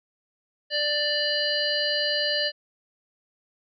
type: harmonic tone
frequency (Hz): 590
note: D5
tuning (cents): +8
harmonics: 1 / 3 / 5 / 7 / 8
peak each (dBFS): -29 / -29 / -29 / -29 / -29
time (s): 0.7-2.52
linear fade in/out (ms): 50
effects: none